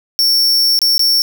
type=tone with dropouts; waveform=45% pulse; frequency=5460 Hz; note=F8; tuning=40 cents flat; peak=-10 dBFS; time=0.19-1.22 s; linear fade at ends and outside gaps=0 ms; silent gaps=0.79-0.817 / 0.98-0.994 s; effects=7-bit